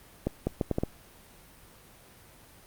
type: accelerating click train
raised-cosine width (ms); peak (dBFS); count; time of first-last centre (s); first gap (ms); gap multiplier
2; -13; 6; 0.27-0.835; 200; 0.71
effects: pink hiss -54 dBFS RMS until 2.66 s + Opus 32 kbps